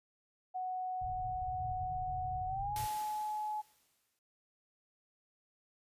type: tone with pitch glide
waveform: sine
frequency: 740 to 850 Hz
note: F#5 to G#5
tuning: 0 to +40 cents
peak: -35 dBFS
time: 0.54-3.62 s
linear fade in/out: 20 ms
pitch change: +240 cents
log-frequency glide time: 2.46-2.78 s
type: low-pass noise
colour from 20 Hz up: white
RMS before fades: -45 dBFS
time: 1.01-2.87 s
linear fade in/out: 10 ms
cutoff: 140 Hz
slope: 96 dB/octave
type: noise with exponential decay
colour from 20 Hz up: white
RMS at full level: -42 dBFS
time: 2.76-4.19 s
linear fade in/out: 1 ms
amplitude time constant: 310 ms
effects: noise-tail reverb RT60 0.4 s tail -23 dB re dry + resampled to 32000 Hz